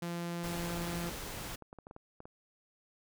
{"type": "tone", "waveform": "sawtooth", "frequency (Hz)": 171.8, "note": "F3", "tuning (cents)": -28, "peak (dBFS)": -32, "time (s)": [0.02, 1.1], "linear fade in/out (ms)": 5}
{"type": "noise", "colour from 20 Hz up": "pink", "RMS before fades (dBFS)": -42, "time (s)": [0.43, 1.56], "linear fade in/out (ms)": 10}
{"type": "clicks", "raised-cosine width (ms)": 1, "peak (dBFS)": -34, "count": 11, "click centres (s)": [1.064, 1.304, 1.453, 1.623, 1.729, 1.787, 1.869, 1.911, 1.964, 2.204, 2.255]}
{"effects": []}